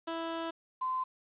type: tone pair in turn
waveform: 15% pulse / sine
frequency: 329.6 / 1030.8 Hz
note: E4 / C6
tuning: 0 / -26 cents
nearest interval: octave + minor sixth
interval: 1974 cents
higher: second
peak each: -28 / -30 dBFS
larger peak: first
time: 0.07-0.51 / 0.81-1.04 s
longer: first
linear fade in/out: 10 ms
effects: resampled to 8000 Hz + 10-bit